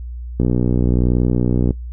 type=click train; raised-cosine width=3 ms; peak=-4 dBFS; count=81; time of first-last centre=0.4-1.707 s; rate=61.2 Hz; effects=noise-tail reverb RT60 0.1 s tail -19 dB re dry + added 60 Hz sine -26 dBFS peak until 1.92 s